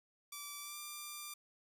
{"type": "tone with pitch glide", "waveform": "5% pulse", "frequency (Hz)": [1161, 1187.5], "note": ["D6", "D6"], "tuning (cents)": [-20, 19], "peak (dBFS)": -33, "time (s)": [0.32, 1.34], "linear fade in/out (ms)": 5, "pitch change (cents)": 39, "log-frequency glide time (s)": [0.61, 0.78], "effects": []}